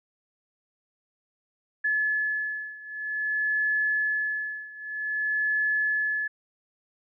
sine beating tone pair, 1716 / 1716.52 Hz, A6 / A6, -44 / -43 cents, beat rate 0.52 Hz, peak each -27 / -29 dBFS, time 1.84-6.28 s, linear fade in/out 10 ms, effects none

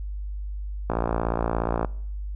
click train, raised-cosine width 1 ms, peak -10 dBFS, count 55, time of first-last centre 0.9-1.847 s, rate 57 Hz, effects noise-tail reverb RT60 0.7 s tail -23 dB re dry + added 50 Hz sine -29 dBFS peak until 2.35 s

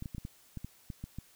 clicks, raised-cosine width 5 ms, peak -27 dBFS, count 10, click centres 0.024 / 0.058 / 0.148 / 0.182 / 0.251 / 0.573 / 0.646 / 0.902 / 1.04 / 1.186 s, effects white hiss -62 dBFS RMS until 1.35 s

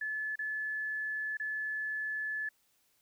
sine tone with dropouts, 1726 Hz, A6, 34 cents flat, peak -33 dBFS, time 0.01-2.49 s, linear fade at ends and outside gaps 5 ms, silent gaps 0.357-0.39 / 1.371-1.398 s, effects white hiss -72 dBFS RMS until 3.01 s

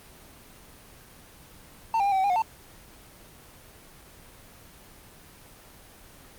triangle tone with pitch steps, 899 / 797 / 805 / 769 / 760 / 808 / 723 / 892 Hz, A5 / G5 / G5 / G5 / F#5 / G#5 / F#5 / A5, +37 / +28 / +46 / -33 / +46 / -48 / -40 / +23 cents, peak -19 dBFS, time 1.94-2.42 s, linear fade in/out 2 ms, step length 60 ms, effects pink hiss -50 dBFS RMS until 6.38 s + Opus 24 kbps

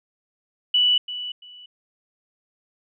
sine tone with echo, 2960 Hz, F#7, in tune, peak -15 dBFS, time 0.74-0.98 s, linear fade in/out 5 ms, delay 340 ms, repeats 2, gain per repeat -13 dB, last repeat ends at 1.66 s, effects none

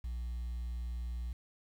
sine tone, 60 Hz, B1, 49 cents flat, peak -33 dBFS, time 0.04-1.33 s, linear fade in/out 5 ms, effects tanh soft clip ceiling -35 dBFS + 10-bit

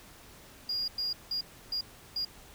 sine tone bursts at uneven times, 4842 Hz, D#8, 48 cents flat, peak -28 dBFS, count 5, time 0.69-0.88 / 0.98-1.13 / 1.31-1.41 / 1.72-1.81 / 2.16-2.25 s, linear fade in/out 5 ms, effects tanh soft clip ceiling -27 dBFS + pink hiss -53 dBFS RMS until 2.54 s

